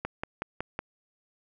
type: click train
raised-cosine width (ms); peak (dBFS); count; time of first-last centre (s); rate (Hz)
0.5; -16; 5; 0.05-0.791; 5.4
effects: none